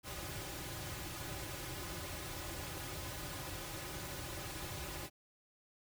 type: noise with comb filter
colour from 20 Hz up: pink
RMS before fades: -44 dBFS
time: 0.03-5.1 s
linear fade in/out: 50 ms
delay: 4.4 ms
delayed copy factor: -0.85
effects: none